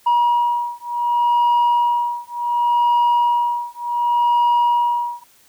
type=beating tone pair; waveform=sine; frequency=957 / 957.68 Hz; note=A#5 / A#5; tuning=+45 / +46 cents; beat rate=0.68 Hz; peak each=-16 dBFS; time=0.06-5.24 s; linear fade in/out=10 ms; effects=tanh soft clip ceiling -11 dBFS + white hiss -53 dBFS RMS until 5.48 s